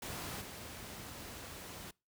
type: noise with level steps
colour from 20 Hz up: pink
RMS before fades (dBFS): -42 / -47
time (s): 0.02-1.91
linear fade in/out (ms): 5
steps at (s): 0.4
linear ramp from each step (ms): 20
effects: noise-tail reverb RT60 0.3 s tail -26 dB re dry + high-pass 60 Hz 12 dB/octave